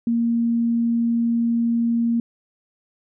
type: tone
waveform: sine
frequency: 233.1 Hz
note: A#3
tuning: in tune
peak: -17 dBFS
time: 0.07-2.2 s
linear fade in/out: 2 ms
effects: none